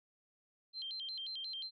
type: tone with vibrato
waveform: sine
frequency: 3613 Hz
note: A7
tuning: 45 cents sharp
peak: -40 dBFS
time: 0.73-1.71 s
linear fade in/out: 50 ms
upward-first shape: square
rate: 5.6 Hz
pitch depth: 230 cents each way
effects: none